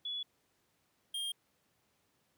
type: tone pair in turn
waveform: sine / square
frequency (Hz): 3406 / 3215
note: G#7 / G7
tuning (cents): +43 / +43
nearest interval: minor second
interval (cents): 100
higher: first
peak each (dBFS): -36 / -36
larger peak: neither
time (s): 0.05-0.23 / 1.14-1.32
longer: neither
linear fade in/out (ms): 5
effects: pink hiss -75 dBFS RMS until 2.37 s + high-pass 100 Hz 12 dB/octave